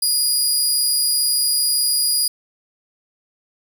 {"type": "tone", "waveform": "20% pulse", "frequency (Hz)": 4881, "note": "D#8", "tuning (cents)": -34, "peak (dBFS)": -10, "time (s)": [0.02, 2.28], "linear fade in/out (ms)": 5, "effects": []}